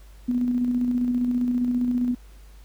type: tone with tremolo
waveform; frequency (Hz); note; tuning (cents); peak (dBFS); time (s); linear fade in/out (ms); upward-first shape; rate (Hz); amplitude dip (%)
sine; 246; B3; -7; -19; 0.28-2.15; 10; square; 15; 30
effects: added 50 Hz sine -44 dBFS peak until 2.64 s + pink hiss -57 dBFS RMS until 2.64 s